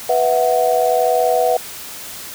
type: chord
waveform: sine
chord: B suspended fourth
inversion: none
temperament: equal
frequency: 493.9 / 659.3 / 740 Hz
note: B4 / E5 / F#5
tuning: 0 / 0 / 0 cents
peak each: -17 dBFS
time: 0.09-1.57 s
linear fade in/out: 5 ms
effects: white hiss -32 dBFS RMS until 2.34 s